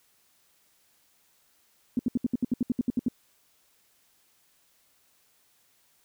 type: tone bursts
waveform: sine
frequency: 244.8 Hz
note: B3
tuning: 15 cents flat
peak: -21 dBFS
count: 13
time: 1.97-3.084 s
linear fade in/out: 2 ms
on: 22 ms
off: 69 ms
effects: white hiss -66 dBFS RMS until 6.04 s